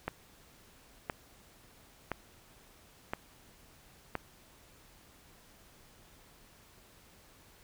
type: click train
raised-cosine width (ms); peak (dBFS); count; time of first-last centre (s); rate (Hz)
0.5; -18; 5; 0.08-4.153; 0.982
effects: pink hiss -60 dBFS RMS until 7.63 s